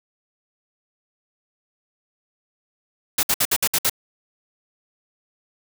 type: noise bursts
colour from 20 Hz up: white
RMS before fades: -19 dBFS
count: 7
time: 3.18-3.897 s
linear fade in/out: 5 ms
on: 51 ms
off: 60 ms
effects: none